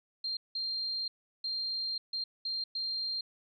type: tone bursts at uneven times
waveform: sine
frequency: 4186 Hz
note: C8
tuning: in tune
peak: -32 dBFS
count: 6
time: 0.24-0.37 / 0.55-1.08 / 1.44-1.98 / 2.13-2.24 / 2.45-2.64 / 2.75-3.21 s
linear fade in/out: 5 ms
effects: none